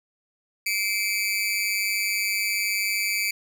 sawtooth tone with amplitude modulation, 2317 Hz, D7, 24 cents flat, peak -16 dBFS, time 0.66-3.31 s, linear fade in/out 5 ms, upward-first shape sine, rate 202 Hz, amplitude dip 85%, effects none

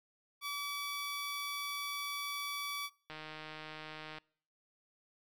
15% pulse tone, 1147 Hz, D6, 41 cents flat, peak -31 dBFS, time 0.41-2.9 s, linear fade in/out 50 ms
click train, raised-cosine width 0.3 ms, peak -30 dBFS, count 169, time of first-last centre 3.1-4.184 s, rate 155 Hz
effects noise-tail reverb RT60 0.6 s tail -26 dB re dry

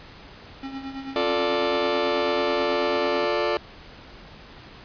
square tone with tremolo, 270.1 Hz, C#4, 45 cents flat, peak -30 dBFS, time 0.63-3.25 s, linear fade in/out 2 ms, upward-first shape triangle, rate 9.2 Hz, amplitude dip 70%
sawtooth chord, D minor, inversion first, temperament just, 352.4 / 440.5 / 587.3 Hz, F4 / A4 / D5, +16 / +2 / 0 cents, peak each -23 / -22 / -21 dBFS, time 1.16-3.57 s, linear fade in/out 0 ms
effects pink hiss -45 dBFS RMS until 4.84 s + resampled to 11025 Hz

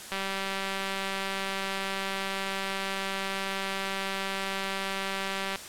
click train, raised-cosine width 0.3 ms, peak -16 dBFS, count 1056, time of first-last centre 0.12-5.558 s, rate 194 Hz, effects white hiss -42 dBFS RMS until 5.68 s + low-pass 10000 Hz 12 dB/octave

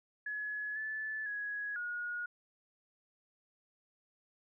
sine tone with pitch steps, 1696 / 1741 / 1670 / 1443 Hz, G#6 / A6 / G#6 / F#6, +36 / -19 / +9 / -44 cents, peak -36 dBFS, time 0.26-2.26 s, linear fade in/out 5 ms, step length 500 ms, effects none

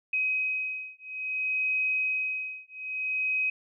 sine beating tone pair, 2528 / 2528.59 Hz, D#7 / D#7, +27 / +27 cents, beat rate 0.59 Hz, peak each -30 dBFS, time 0.13-3.5 s, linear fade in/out 5 ms, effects none

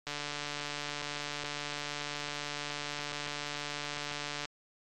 click train, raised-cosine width 0.2 ms, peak -19 dBFS, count 641, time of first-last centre 0.07-4.454 s, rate 146 Hz, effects MP3 64 kbps

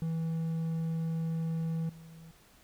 triangle tone with level steps, 163.1 Hz, E3, 18 cents flat, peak -28 / -46 dBFS, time 0.02-2.31 s, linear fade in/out 0 ms, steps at 1.89 s, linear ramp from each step 5 ms, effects pink hiss -61 dBFS RMS until 2.63 s

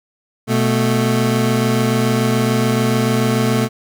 25% pulse tone pair together, 123.47 / 220 Hz, B2 / A3, 0 / 0 cents, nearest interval minor seventh, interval 1000 cents, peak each -13 dBFS, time 0.47-3.69 s, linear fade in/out 50 ms, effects none

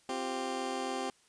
20% pulse chord, C suspended fourth, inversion none, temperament just, 261.6 / 348.8 / 392.4 Hz, C4 / F4 / G4, 0 / -2 / +2 cents, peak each -33 / -37 / -33 dBFS, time 0.09-1.1 s, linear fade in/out 2 ms, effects white hiss -66 dBFS RMS until 1.28 s + resampled to 22050 Hz

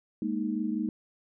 sine chord, Ab suspended second, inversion none, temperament equal, 207.7 / 233.1 / 311.1 Hz, Ab3 / Bb3 / Eb4, 0 / 0 / 0 cents, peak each -32 dBFS, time 0.22-0.89 s, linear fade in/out 2 ms, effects none

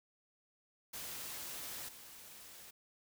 white noise with level steps, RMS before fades -45 / -54 dBFS, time 0.93-2.71 s, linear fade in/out 10 ms, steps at 1.88 s, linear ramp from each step 10 ms, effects none

